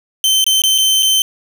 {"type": "tone with dropouts", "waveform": "sawtooth", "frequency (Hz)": 3092, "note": "G7", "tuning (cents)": -24, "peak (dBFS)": -7, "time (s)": [0.24, 1.22], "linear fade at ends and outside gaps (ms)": 1, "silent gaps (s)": [[0.442, 0.465], [0.619, 0.637], [0.78, 0.784], [1.025, 1.029]], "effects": []}